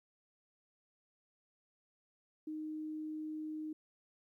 sine tone, 309.6 Hz, D#4, 9 cents flat, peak -39 dBFS, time 2.47-3.73 s, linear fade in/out 5 ms, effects 13-bit

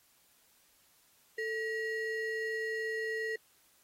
triangle ring-modulated tone, 1177 Hz, D6, 3 cents sharp, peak -28 dBFS, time 1.38-3.36 s, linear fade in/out 5 ms, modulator 735 Hz, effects white hiss -67 dBFS RMS until 3.83 s + AAC 48 kbps

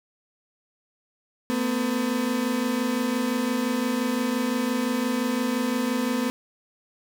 35% pulse tone pair together, 226.8 / 252.6 Hz, A#3 / B3, -47 / +39 cents, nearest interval major second, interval 186 cents, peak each -26 / -23 dBFS, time 1.5-6.3 s, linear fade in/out 0 ms, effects none

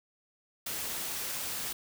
white noise, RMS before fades -36 dBFS, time 0.66-1.73 s, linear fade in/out 5 ms, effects none

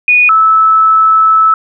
sine tone pair in turn, 2466 / 1306.3 Hz, D#7 / E6, -16 / -16 cents, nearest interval major seventh, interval 1100 cents, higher first, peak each -4 dBFS, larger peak neither, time 0.08-0.29 / 0.29-1.54 s, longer second, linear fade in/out 2 ms, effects none

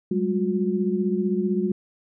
sine tone cluster, 191.1 / 206.7 / 360.6 Hz, G3 / G#3 / F#4, -44 / -8 / -45 cents, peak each -25 dBFS, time 0.11-1.72 s, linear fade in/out 5 ms, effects none

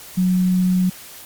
sine tone, 183.3 Hz, F#3, 16 cents flat, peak -14 dBFS, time 0.17-0.9 s, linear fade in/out 10 ms, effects white hiss -39 dBFS RMS until 1.25 s + Opus 48 kbps

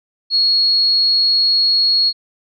sine tone, 4321 Hz, C#8, 45 cents flat, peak -11 dBFS, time 0.3-2.13 s, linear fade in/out 50 ms, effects none

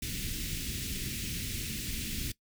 pink band-stop noise, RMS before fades -36 dBFS, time 0.02-2.32 s, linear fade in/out 5 ms, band 310 to 2200 Hz, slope 24 dB/octave, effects noise-tail reverb RT60 0.1 s tail -19 dB re dry

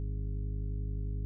harmonic tone with a mistuned harmonic, 51.4 Hz, G#1, 17 cents flat, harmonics 1 / 2 / 3 / 4 / 5 / 6 / 8, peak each -33 / -38 / -45 / -54 / -51 / -56 / -53 dBFS, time 0-1.25 s, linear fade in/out 0 ms, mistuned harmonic 4, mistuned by -92 cents, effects none

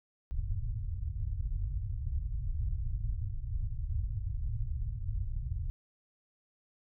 pink low-pass noise, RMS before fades -34 dBFS, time 0.31-5.7 s, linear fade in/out 0 ms, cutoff 120 Hz, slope 48 dB/octave, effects none

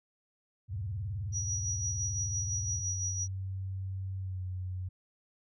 sine tone with vibrato, 97 Hz, G2, 18 cents flat, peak -33 dBFS, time 0.68-2.84 s, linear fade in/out 50 ms, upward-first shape square, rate 19 Hz, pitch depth 220 cents each way
sine tone with tremolo, 5810 Hz, F#8, 32 cents flat, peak -31 dBFS, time 1.32-3.28 s, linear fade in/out 50 ms, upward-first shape sine, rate 5.9 Hz, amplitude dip 50%
sine tone with pitch glide, 95.3 to 92.05 Hz, G2 to F#2, -48 to -8 cents, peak -34 dBFS, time 2.79-4.89 s, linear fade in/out 10 ms, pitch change -60 cents, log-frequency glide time 4.19-4.42 s
effects none

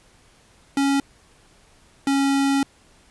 square tone pair in turn, 277.2 / 275.8 Hz, C#4 / C#4, 0 / -9 cents, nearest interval unison, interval 9 cents, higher first, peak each -18 dBFS, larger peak neither, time 0.77-1 / 2.07-2.63 s, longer second, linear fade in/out 2 ms, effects pink hiss -55 dBFS RMS until 3.1 s + resampled to 24000 Hz

